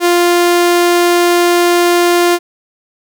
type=tone; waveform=sawtooth; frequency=349.2 Hz; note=F4; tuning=in tune; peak=-4 dBFS; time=0-2.39 s; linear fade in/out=50 ms; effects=none